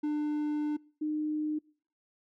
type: tone pair in turn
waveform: triangle / sine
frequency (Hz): 298.9 / 304.7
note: D4 / D#4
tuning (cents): +31 / -36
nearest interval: unison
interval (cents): 33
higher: second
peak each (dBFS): -26 / -29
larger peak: first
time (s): 0.03-0.77 / 1.01-1.59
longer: first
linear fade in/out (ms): 10
effects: noise-tail reverb RT60 0.5 s tail -25 dB re dry